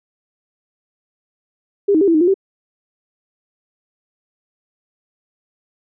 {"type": "tone with pitch steps", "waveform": "sine", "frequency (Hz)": [402.4, 314.8, 397.2, 332.3, 309.2, 350.5, 387.7], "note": ["G4", "D#4", "G4", "E4", "D#4", "F4", "G4"], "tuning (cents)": [45, 20, 23, 14, -11, 6, -19], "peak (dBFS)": -10, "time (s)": [1.88, 2.342], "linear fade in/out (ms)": 10, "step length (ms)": 66, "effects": []}